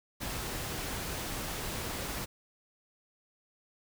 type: noise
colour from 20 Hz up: pink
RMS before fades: -37 dBFS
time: 0.2-2.26 s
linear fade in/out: 20 ms
effects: none